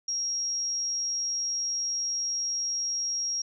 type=tone; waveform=sine; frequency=5610 Hz; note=F8; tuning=7 cents sharp; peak=-27 dBFS; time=0.08-3.42 s; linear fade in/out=5 ms; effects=none